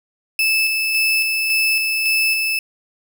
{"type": "tone with tremolo", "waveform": "35% pulse", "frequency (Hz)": 2623, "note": "E7", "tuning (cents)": -9, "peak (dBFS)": -13, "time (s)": [0.39, 2.59], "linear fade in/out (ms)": 2, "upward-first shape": "square", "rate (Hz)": 1.8, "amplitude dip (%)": 30, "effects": []}